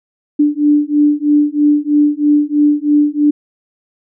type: beating tone pair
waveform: sine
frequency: 293.3 / 296.4 Hz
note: D4 / D4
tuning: -2 / +16 cents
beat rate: 3.1 Hz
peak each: -12 dBFS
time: 0.39-3.31 s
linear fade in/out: 10 ms
effects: none